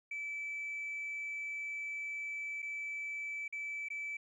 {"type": "tone with dropouts", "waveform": "sine", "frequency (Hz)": 2311, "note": "D7", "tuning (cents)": -28, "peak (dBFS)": -36, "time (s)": [0.11, 4.17], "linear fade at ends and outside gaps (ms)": 5, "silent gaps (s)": [[2.621, 2.626], [3.48, 3.525], [3.886, 3.902]], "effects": ["tanh soft clip ceiling -35 dBFS", "13-bit"]}